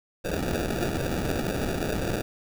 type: noise with sample-and-hold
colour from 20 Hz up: blue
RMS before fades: -28 dBFS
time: 0.24-2.22 s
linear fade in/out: 10 ms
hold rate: 1050 Hz
effects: none